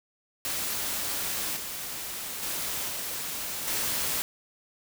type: noise with level steps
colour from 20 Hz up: white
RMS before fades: -31 / -36 / -32 / -34 / -29 dBFS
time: 0.45-4.22 s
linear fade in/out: 0 ms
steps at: 1.56 / 2.42 / 2.88 / 3.67 s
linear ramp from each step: 10 ms
effects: none